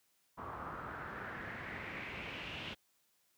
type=noise with low-pass filter sweep; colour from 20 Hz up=pink; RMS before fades=-44 dBFS; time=0.37-2.75 s; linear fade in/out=20 ms; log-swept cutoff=1100 to 3100 Hz; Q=3.8; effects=white hiss -75 dBFS RMS until 3.37 s + high-pass 80 Hz 12 dB/octave